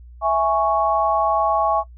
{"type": "chord", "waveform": "sine", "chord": "C# minor", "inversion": "first", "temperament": "equal", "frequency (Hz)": [659.3, 830.6, 1108.7], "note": ["E5", "G#5", "C#6"], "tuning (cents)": [0, 0, 0], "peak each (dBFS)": -20, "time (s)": [0.21, 1.84], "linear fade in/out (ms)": 50, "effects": ["noise-tail reverb RT60 0.1 s tail -21 dB re dry", "added 60 Hz sine -39 dBFS peak until 1.97 s"]}